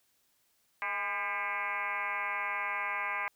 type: tone with frequency modulation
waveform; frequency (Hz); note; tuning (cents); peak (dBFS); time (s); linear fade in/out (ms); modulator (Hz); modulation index
sine; 1600; G6; +35; -31; 0.82-3.28; 0; 195; 4
effects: white hiss -72 dBFS RMS until 3.35 s